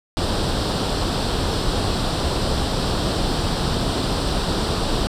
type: noise with comb filter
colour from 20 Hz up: pink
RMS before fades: -21 dBFS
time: 0.17-5.07 s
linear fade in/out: 0 ms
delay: 0.23 ms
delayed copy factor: +0.65
effects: low-pass 6000 Hz 12 dB/octave

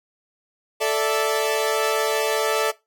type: chord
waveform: sawtooth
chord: A suspended fourth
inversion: none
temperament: equal with one note detuned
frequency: 440 / 584.6 / 659.3 Hz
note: A4 / D5 / E5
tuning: 0 / -8 / 0 cents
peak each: -18 / -21 / -22 dBFS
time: 0.8-2.72 s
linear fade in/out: 20 ms
effects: noise-tail reverb RT60 0.2 s tail -19 dB re dry

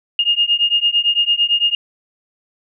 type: beating tone pair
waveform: sine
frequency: 2835 / 2843.9 Hz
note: F7 / F7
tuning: +25 / +31 cents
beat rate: 8.9 Hz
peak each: -16 dBFS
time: 0.19-1.75 s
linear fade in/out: 2 ms
effects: none

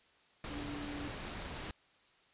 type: tone in noise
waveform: sine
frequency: 290.2 Hz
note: D4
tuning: 21 cents flat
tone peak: -42 dBFS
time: 0.5-1.08 s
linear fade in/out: 2 ms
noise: pink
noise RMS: -43 dBFS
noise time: 0.44-1.71 s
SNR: -2 dB
effects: white hiss -67 dBFS RMS until 2.33 s + resampled to 8000 Hz

